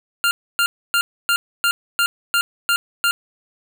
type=tone bursts; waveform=25% pulse; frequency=1396.9 Hz; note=F6; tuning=in tune; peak=-11 dBFS; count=9; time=0.24-3.11 s; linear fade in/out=0 ms; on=70 ms; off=280 ms; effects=none